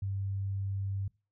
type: tone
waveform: sine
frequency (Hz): 98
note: G2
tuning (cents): 0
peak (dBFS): -31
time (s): 0.02-1.08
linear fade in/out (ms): 5
effects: noise-tail reverb RT60 0.3 s tail -23 dB re dry